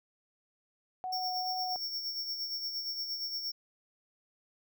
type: tone with vibrato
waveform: sine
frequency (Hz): 740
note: F#5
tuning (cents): 0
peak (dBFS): -34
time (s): 1.04-1.76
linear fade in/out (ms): 0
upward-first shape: sine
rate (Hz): 2.5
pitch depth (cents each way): 10
type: tone with tremolo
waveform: square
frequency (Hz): 5470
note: F8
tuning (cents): -37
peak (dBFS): -33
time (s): 1.12-3.52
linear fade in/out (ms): 10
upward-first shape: sine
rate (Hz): 8.6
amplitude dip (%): 50
effects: none